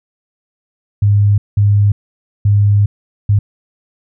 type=tone bursts at uneven times; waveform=sine; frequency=102.3 Hz; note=G#2; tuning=26 cents flat; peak=-7 dBFS; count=4; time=1.02-1.38 / 1.57-1.92 / 2.45-2.86 / 3.29-3.39 s; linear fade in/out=5 ms; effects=none